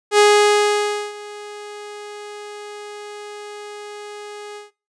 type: tone with ADSR envelope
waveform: sawtooth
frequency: 415.3 Hz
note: G#4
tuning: in tune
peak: -5 dBFS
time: 0.11-4.71 s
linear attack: 74 ms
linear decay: 940 ms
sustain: -23 dB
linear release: 150 ms
effects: noise-tail reverb RT60 0.3 s tail -21 dB re dry + resampled to 22050 Hz